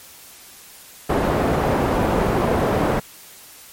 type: low-pass noise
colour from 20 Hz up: white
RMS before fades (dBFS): -19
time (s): 1.09-3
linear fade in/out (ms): 10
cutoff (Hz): 680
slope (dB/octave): 12
effects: white hiss -43 dBFS RMS until 3.72 s + MP3 64 kbps